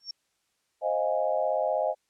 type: tone with exponential growth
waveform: sine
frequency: 5490 Hz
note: F8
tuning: 31 cents flat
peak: -29 dBFS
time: 0-0.11 s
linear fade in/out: 5 ms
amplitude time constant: 23 ms
type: chord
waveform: sine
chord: F minor seventh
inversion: second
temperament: equal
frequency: 523.3 / 622.3 / 698.5 / 830.6 Hz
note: C5 / Eb5 / F5 / Ab5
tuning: 0 / 0 / 0 / 0 cents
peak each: -30 / -27 / -31 / -32 dBFS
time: 0.81-1.95 s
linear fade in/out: 50 ms
effects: white hiss -74 dBFS RMS until 2.09 s + low-pass 9000 Hz 12 dB/octave